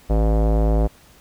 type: tone with low-pass filter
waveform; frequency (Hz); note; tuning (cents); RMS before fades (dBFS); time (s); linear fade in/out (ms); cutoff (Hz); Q
square; 54.3; A1; -22; -17; 0.09-0.88; 20; 630; 2.3
effects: pink hiss -51 dBFS RMS until 1.2 s